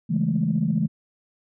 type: chord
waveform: sine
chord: A major seventh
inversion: first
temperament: equal with one note detuned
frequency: 138.59 / 164.81 / 205.3 / 220 Hz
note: C#3 / E3 / G#3 / A3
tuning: 0 / 0 / -20 / 0 cents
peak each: -28 / -23 / -25 / -25 dBFS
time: 0.09-0.88 s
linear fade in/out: 20 ms
effects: tanh soft clip ceiling -10 dBFS